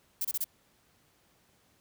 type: noise bursts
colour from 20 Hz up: violet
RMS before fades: -31 dBFS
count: 4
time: 0.21-0.443 s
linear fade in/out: 5 ms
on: 38 ms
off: 27 ms
effects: pink hiss -67 dBFS RMS until 1.8 s + high-pass 60 Hz 12 dB/octave